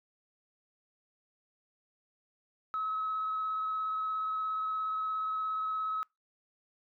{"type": "tone with vibrato", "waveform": "sine", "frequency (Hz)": 1285, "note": "E6", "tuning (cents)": -45, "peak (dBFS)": -30, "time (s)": [2.74, 6.03], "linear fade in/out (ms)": 0, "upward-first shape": "square", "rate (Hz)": 17, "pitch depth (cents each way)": 8, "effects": ["noise-tail reverb RT60 0.2 s tail -26 dB re dry", "tanh soft clip ceiling -26 dBFS"]}